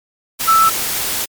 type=tone in noise; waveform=sine; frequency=1318.5 Hz; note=E6; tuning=in tune; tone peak=-8 dBFS; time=0.47-0.7 s; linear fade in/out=20 ms; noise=white; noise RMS=-20 dBFS; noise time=0.39-1.26 s; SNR=+9 dB; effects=MP3 96 kbps